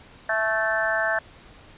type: harmonic tone with a mistuned harmonic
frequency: 220 Hz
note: A3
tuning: in tune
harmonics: 3 / 4 / 5 / 6 / 7 / 8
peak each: -26 / -32 / -34 / -34 / -26 / -26 dBFS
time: 0.29-1.19 s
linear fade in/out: 5 ms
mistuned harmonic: 4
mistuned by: -28 cents
effects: pink hiss -49 dBFS RMS until 1.77 s + resampled to 8000 Hz